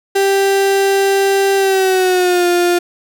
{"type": "tone with pitch glide", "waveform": "35% pulse", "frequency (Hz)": [392.4, 351.6], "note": ["G4", "F4"], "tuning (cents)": [2, 12], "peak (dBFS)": -9, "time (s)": [0.15, 2.79], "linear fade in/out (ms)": 10, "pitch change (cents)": -190, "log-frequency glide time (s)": [1.56, 2.47], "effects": []}